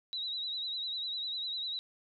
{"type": "tone with vibrato", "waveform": "sine", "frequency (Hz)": 3883, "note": "B7", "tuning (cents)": -30, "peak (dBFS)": -34, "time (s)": [0.13, 1.79], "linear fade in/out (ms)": 0, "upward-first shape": "triangle", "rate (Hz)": 10, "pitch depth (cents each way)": 79, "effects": []}